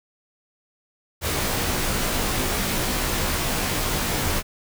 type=noise with comb filter; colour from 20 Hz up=pink; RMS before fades=-24 dBFS; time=1.21-4.43 s; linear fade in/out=50 ms; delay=18 ms; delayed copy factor=-0.8; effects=none